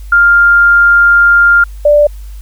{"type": "tone pair in turn", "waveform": "sine", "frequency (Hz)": [1400, 588.6], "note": ["F6", "D5"], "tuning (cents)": [4, 4], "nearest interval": "octave + minor third", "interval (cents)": 1500, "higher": "first", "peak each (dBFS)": -3, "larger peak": "neither", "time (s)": [[0.12, 1.64], [1.85, 2.07]], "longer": "first", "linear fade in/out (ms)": 5, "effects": ["added 50 Hz sine -24 dBFS peak until 2.41 s", "white hiss -45 dBFS RMS until 2.41 s"]}